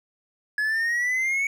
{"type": "exponential sweep", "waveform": "triangle", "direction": "up", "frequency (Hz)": [1691, 2244], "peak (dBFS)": -20, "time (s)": [0.58, 1.47], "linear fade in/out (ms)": 2, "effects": []}